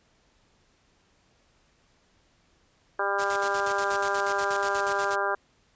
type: harmonic tone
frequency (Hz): 199.3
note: G3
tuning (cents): +29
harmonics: 2 / 3 / 4 / 5 / 6 / 7 / 8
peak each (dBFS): -32 / -32 / -32 / -32 / -32 / -32 / -32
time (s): 2.99-5.35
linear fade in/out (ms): 5
type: noise with tremolo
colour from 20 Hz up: white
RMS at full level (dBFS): -34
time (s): 3.18-5.16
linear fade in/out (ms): 20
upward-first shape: square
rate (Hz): 8.3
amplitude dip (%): 70
effects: pink hiss -65 dBFS RMS until 5.75 s + resampled to 16000 Hz